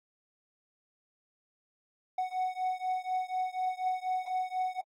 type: beating tone pair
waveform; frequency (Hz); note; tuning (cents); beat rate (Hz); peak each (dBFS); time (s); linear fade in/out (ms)
triangle; 740 / 744.1; F#5 / F#5; 0 / +10; 4.1; -31 / -32; 2.18-4.81; 5
effects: AAC 48 kbps